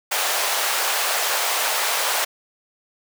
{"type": "high-pass noise", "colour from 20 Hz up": "pink", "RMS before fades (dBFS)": -22, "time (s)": [0.11, 2.25], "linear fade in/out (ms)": 10, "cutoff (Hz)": 590, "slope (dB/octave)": 24, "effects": []}